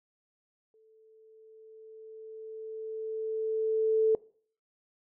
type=tone with exponential growth; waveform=sine; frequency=440 Hz; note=A4; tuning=in tune; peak=-20 dBFS; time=0.74-4.15 s; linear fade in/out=1 ms; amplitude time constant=740 ms; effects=noise-tail reverb RT60 0.5 s tail -22 dB re dry